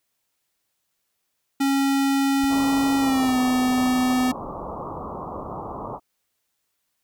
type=tone with pitch glide; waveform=square; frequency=274.5 to 253.2 Hz; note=C#4 to B3; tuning=-17 to +43 cents; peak=-19 dBFS; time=1.6-4.32 s; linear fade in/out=10 ms; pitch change=-140 cents; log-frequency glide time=2.99-3.37 s
type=noise with exponential growth; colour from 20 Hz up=brown; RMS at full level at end=-30 dBFS; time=2.37-2.45 s; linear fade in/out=5 ms; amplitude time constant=16 ms
type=low-pass noise; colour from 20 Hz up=white; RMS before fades=-33 dBFS; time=2.48-6 s; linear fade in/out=50 ms; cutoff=1200 Hz; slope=96 dB/octave
effects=white hiss -75 dBFS RMS until 7.03 s